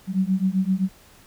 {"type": "beating tone pair", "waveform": "sine", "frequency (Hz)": [185.3, 193], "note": ["F#3", "G3"], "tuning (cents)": [3, -27], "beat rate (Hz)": 7.7, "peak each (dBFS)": -22, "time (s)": [0.07, 0.89], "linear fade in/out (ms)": 50, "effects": ["pink hiss -52 dBFS RMS until 1.26 s"]}